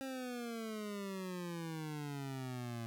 25% pulse exponential sweep, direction down, 270 to 114.3 Hz, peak -37 dBFS, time 0.01-2.86 s, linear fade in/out 0 ms, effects none

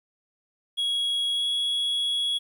triangle tone with pitch glide, 3322 to 3345 Hz, G#7 to G#7, 0 to +12 cents, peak -22 dBFS, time 0.77-2.39 s, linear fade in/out 20 ms, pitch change +12 cents, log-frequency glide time 1.32-1.45 s, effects 10-bit

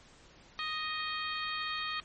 harmonic tone with a mistuned harmonic, 622.3 Hz, D#5, in tune, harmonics 2 / 3 / 4 / 5 / 6 / 7, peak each -38 / -40 / -41 / -42 / -43 / -43 dBFS, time 0.59-2 s, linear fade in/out 0 ms, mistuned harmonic 5, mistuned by +46 cents, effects pink hiss -58 dBFS RMS until 2.04 s + MP3 32 kbps

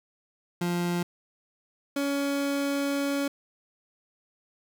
30% pulse tone pair in turn, 174.61 / 280.9 Hz, F3 / C#4, 0 / +23 cents, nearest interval minor sixth, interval 823 cents, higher second, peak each -23 dBFS, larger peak neither, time 0.61-1.03 / 1.96-3.28 s, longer second, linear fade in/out 5 ms, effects none

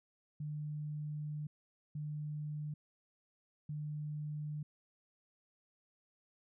sine tone bursts at uneven times, 150 Hz, D3, 37 cents sharp, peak -38 dBFS, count 3, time 0.4-1.47 / 1.95-2.74 / 3.69-4.63 s, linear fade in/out 5 ms, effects none

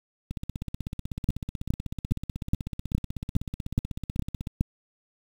two click trains, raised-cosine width 5 ms, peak -20 / -10 dBFS, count 68 / 9, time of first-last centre 0.31-4.471 / 1.29-4.61 s, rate 16.1 / 2.41 Hz, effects 7-bit

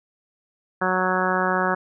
harmonic tone, 184.8 Hz, F#3, 2 cents flat, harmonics 1 / 2 / 3 / 4 / 5 / 6 / 7 / 8 / 9, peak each -28 / -28 / -28 / -28 / -28 / -28 / -28 / -28 / -28 dBFS, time 0.81-1.75 s, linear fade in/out 10 ms, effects none

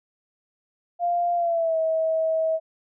sine tone with pitch glide, 697 to 642.9 Hz, F5 to E5, -4 to -43 cents, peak -20 dBFS, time 0.99-2.6 s, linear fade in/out 50 ms, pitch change -139 cents, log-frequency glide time 1.35-1.78 s, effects none

